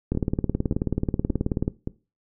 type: two click trains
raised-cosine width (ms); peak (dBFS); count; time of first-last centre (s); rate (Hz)
3; -14 / -10; 4 / 30; 0.15-1.874 / 0.12-1.679; 1.74 / 18.6
effects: noise-tail reverb RT60 0.3 s tail -19 dB re dry